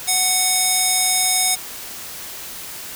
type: tone with band-pass filter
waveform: square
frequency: 740 Hz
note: F#5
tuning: in tune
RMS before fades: -18 dBFS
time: 0.07-1.56 s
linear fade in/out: 20 ms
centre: 9000 Hz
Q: 1.2
effects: white hiss -33 dBFS RMS until 2.95 s